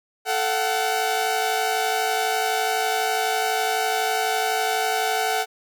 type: tone cluster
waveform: sawtooth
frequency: 439.1 / 702 / 754 Hz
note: A4 / F5 / F#5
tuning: -4 / +9 / +32 cents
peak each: -23 / -25 / -19 dBFS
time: 0.25-5.46 s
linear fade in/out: 50 ms
effects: none